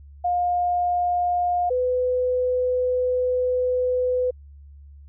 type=tone pair in turn; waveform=sine; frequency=710 / 502 Hz; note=F5 / B4; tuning=+28 / +28 cents; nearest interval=tritone; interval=600 cents; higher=first; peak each=-19 dBFS; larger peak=neither; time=0.24-1.7 / 1.7-4.31 s; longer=second; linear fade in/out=10 ms; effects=added 71 Hz sine -42 dBFS peak until 5.08 s